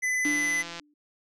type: tone with vibrato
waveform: square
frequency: 2012 Hz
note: B6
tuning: 32 cents sharp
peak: -25 dBFS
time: 0.02-0.63 s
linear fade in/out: 20 ms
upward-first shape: triangle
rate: 19 Hz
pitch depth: 12 cents each way
type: click train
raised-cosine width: 0.2 ms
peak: -21 dBFS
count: 94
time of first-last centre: 0.25-0.797 s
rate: 170 Hz
type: tone with exponential decay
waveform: sine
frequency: 295.6 Hz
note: D4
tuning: 11 cents sharp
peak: -25 dBFS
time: 0.25-0.94 s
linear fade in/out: 5 ms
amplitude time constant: 150 ms
effects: low-pass 10000 Hz 12 dB/octave